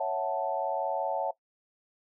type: chord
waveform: sine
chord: F# minor seventh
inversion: second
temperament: equal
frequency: 554.4 / 659.3 / 740 / 880 Hz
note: C#5 / E5 / F#5 / A5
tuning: 0 / 0 / 0 / 0 cents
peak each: -33 dBFS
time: 0-1.31 s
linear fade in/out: 5 ms
effects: noise-tail reverb RT60 0.1 s tail -19 dB re dry